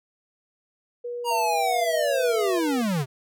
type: tone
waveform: sine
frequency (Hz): 482.4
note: B4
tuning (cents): -41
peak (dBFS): -29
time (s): 1.04-2.82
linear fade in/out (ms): 10
type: linear sweep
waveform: square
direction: down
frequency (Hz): 958 to 123.47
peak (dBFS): -23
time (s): 1.24-3.06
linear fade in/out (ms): 50
type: tone with vibrato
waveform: sine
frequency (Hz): 667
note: E5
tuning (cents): +20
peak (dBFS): -27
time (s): 1.3-2.6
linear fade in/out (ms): 20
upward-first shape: sine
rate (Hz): 2.9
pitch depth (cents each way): 19
effects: none